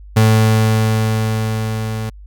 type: tone with level ramp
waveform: 35% pulse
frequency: 110 Hz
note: A2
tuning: in tune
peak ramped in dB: -6 to -19 dBFS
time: 0.16-2.1 s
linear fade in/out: 10 ms
effects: added 50 Hz sine -34 dBFS peak until 2.26 s